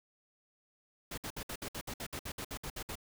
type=noise bursts; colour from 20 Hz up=pink; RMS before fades=-41 dBFS; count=15; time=1.11-2.955 s; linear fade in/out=5 ms; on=67 ms; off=60 ms; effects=none